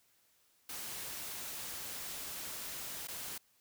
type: noise with dropouts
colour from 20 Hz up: white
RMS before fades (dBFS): -43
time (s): 0.69-3.38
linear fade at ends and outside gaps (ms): 5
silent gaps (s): 3.073-3.083
effects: white hiss -71 dBFS RMS until 3.6 s